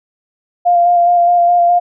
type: tone with vibrato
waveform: sine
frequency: 698.5 Hz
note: F5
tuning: in tune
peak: -7 dBFS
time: 0.65-1.8 s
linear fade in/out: 20 ms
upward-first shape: square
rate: 4.8 Hz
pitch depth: 15 cents each way
effects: none